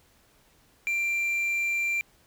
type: tone with quantisation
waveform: triangle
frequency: 2366 Hz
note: D7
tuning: 12 cents sharp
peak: -23 dBFS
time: 0.87-2.01 s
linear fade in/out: 0 ms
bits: 8
effects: pink hiss -62 dBFS RMS until 2.26 s